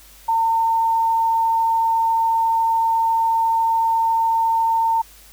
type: tone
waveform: sine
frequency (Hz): 907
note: A#5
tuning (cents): -48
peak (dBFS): -15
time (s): 0.28-5.02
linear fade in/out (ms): 10
effects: added 50 Hz sine -49 dBFS peak until 5.32 s + white hiss -47 dBFS RMS until 5.32 s